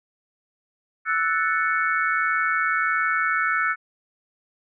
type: chord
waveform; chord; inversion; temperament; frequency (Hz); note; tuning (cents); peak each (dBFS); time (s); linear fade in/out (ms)
sine; F# minor seventh; third; equal; 1318.5 / 1480 / 1760 / 2217; E6 / F#6 / A6 / C#7; 0 / 0 / 0 / 0; -24 / -24 / -27 / -28; 1.05-3.76; 50
effects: none